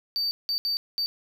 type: tone bursts at uneven times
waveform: triangle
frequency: 4609 Hz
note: D8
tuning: 33 cents flat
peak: -23 dBFS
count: 4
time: 0.16-0.31 / 0.49-0.58 / 0.65-0.77 / 0.98-1.06 s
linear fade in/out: 0 ms
effects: 10-bit